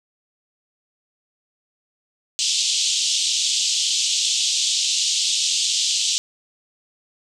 pink band-pass noise, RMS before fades -21 dBFS, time 2.39-6.18 s, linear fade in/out 0 ms, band 3000 to 7900 Hz, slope 48 dB/octave, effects none

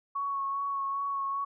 sine tone with vibrato, 1108.7 Hz, C#6, in tune, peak -29 dBFS, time 0.15-1.45 s, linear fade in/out 10 ms, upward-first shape sine, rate 2.5 Hz, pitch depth 18 cents each way, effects none

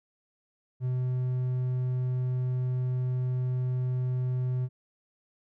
triangle tone, 126.7 Hz, B2, 45 cents sharp, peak -24 dBFS, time 0.8-4.69 s, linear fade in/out 50 ms, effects none

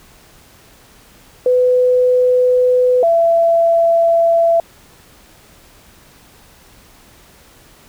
sine tone pair in turn, 501 / 670.8 Hz, B4 / E5, +25 / +30 cents, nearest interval perfect fourth, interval 505 cents, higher second, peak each -9 dBFS, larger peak neither, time 1.46-3.03 / 3.03-4.6 s, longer neither, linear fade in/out 2 ms, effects pink hiss -46 dBFS RMS until 7.88 s

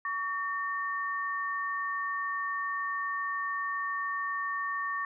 sine tone pair together, 1131.8 / 1819 Hz, C#6 / A#6, +36 / -43 cents, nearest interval minor sixth, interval 821 cents, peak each -32 / -34 dBFS, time 0.05-5.05 s, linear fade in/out 2 ms, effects none

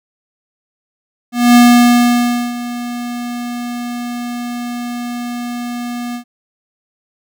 square tone with ADSR envelope, 241.4 Hz, B3, 39 cents flat, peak -4 dBFS, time 1.32-6.24 s, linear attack 230 ms, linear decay 980 ms, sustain -17 dB, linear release 92 ms, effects none

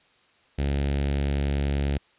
sawtooth tone with notch filter, 70.3 Hz, C#2, 25 cents sharp, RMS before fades -25 dBFS, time 0.58-1.98 s, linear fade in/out 10 ms, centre 1100 Hz, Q 1, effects white hiss -61 dBFS RMS until 2.18 s + resampled to 8000 Hz

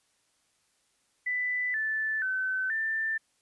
sine tone with pitch steps, 1990 / 1754 / 1524 / 1780 Hz, B6 / A6 / G6 / A6, +13 / -6 / -49 / +20 cents, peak -27 dBFS, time 1.26-3.18 s, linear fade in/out 10 ms, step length 480 ms, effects white hiss -71 dBFS RMS until 3.41 s + resampled to 24000 Hz

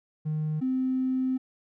triangle tone pair in turn, 154.1 / 259.2 Hz, D#3 / C4, -16 / -16 cents, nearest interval major sixth, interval 900 cents, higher second, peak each -23 / -20 dBFS, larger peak second, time 0.25-0.61 / 0.61-1.38 s, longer second, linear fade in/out 20 ms, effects tanh soft clip ceiling -22 dBFS

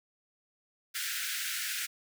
pink high-pass noise, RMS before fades -35 dBFS, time 0.94-1.87 s, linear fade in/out 20 ms, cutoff 1400 Hz, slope 96 dB/octave, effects none

